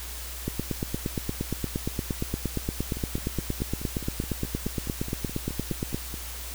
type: two click trains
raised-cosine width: 3 ms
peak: -23 / -14 dBFS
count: 16 / 48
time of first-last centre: 2.97-6.141 / 0.48-5.945 s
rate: 4.73 / 8.6 Hz
effects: added 60 Hz sine -38 dBFS peak until 6.54 s + white hiss -39 dBFS RMS until 6.54 s